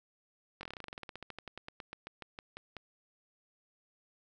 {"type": "slowing click train", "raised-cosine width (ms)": 0.3, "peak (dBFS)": -27, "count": 28, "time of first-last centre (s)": [0.61, 2.767], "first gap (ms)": 21, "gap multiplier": 1.09, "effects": []}